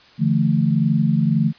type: chord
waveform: sine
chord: D suspended second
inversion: none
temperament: equal with one note detuned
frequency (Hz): 146.83 / 168.67 / 220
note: D3 / E3 / A3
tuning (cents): 0 / +40 / 0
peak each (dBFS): -19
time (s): 0.18-1.53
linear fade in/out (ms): 50
effects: white hiss -49 dBFS RMS until 1.58 s + resampled to 11025 Hz